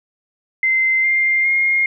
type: tone with pitch steps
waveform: sine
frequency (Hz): 2074 / 2104 / 2135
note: C7 / C7 / C7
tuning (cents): -16 / +9 / +34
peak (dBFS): -13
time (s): 0.63-1.86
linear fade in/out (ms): 2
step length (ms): 410
effects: none

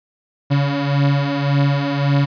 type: beating tone pair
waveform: 35% pulse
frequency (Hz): 140 / 141.8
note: C#3 / C#3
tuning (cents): +18 / +40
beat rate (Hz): 1.8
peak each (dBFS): -18 / -15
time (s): 0.5-2.26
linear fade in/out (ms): 20
effects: resampled to 11025 Hz

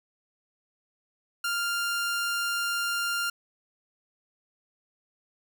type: tone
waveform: sawtooth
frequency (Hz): 1396.9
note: F6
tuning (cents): 0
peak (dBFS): -23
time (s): 1.44-3.3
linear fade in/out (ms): 5
effects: none

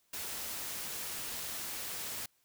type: noise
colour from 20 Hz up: white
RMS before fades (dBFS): -40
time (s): 0.13-2.26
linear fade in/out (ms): 5
effects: white hiss -73 dBFS RMS until 2.44 s

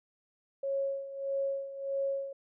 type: tone with tremolo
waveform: sine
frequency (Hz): 549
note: C#5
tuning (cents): -17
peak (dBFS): -28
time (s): 0.63-2.33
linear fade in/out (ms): 5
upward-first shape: sine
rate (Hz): 1.6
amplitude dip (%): 75
effects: none

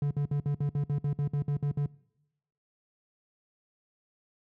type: tone bursts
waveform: triangle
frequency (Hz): 144.1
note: D3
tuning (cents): -33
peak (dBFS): -23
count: 13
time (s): 0.02-1.86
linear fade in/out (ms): 2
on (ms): 88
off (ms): 58
effects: noise-tail reverb RT60 0.9 s tail -23 dB re dry + high-pass 60 Hz 12 dB/octave

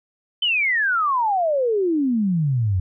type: exponential sweep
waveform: sine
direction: down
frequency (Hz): 3098 to 88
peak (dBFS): -17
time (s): 0.42-2.8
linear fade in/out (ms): 5
effects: none

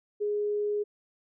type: tone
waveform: sine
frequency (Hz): 415.3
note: G#4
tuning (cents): 0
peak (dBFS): -26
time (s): 0.2-0.84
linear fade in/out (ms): 20
effects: none

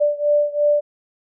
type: beating tone pair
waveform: sine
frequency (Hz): 587.3 / 590.2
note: D5 / D5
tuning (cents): 0 / +8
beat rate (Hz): 2.9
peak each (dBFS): -17 / -19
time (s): 0-0.81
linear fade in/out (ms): 20
effects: none

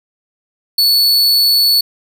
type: tone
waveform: 45% pulse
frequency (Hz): 4435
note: C#8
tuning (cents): 0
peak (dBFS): -8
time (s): 0.78-1.81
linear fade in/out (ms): 5
effects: none

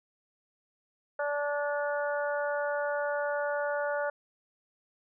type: harmonic tone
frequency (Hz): 290.2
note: D4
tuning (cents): -21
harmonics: 2 / 3 / 4 / 5 / 6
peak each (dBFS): -30 / -37 / -41 / -35 / -44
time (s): 1.19-4.1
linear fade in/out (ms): 5
effects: none

